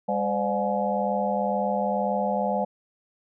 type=tone cluster; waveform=sine; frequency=201.9 / 514 / 596 / 720 / 847 Hz; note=G#3 / C5 / D5 / F#5 / G#5; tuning=-49 / -31 / +25 / -47 / +34 cents; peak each=-29 dBFS; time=0.08-2.65 s; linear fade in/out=10 ms; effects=none